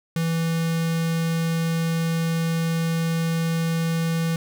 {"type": "tone with notch filter", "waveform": "square", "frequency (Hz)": 164.81, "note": "E3", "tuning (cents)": 0, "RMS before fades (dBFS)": -23, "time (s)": [0.16, 4.36], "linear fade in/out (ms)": 2, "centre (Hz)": 710, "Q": 1.4, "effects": []}